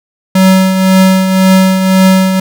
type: tone with tremolo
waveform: square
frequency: 188.8 Hz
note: F#3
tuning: 35 cents sharp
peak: -3 dBFS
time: 0.35-2.4 s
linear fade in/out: 5 ms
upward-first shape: triangle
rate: 1.9 Hz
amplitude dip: 55%
effects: none